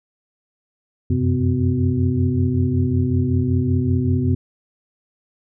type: tone cluster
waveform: sine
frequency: 89.6 / 94.9 / 130.1 / 252.8 / 373.4 Hz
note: F2 / F#2 / C3 / B3 / F#4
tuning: +45 / +44 / -9 / +41 / +16 cents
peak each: -23 / -21 / -21 / -21 / -29 dBFS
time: 1.1-4.35 s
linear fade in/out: 5 ms
effects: none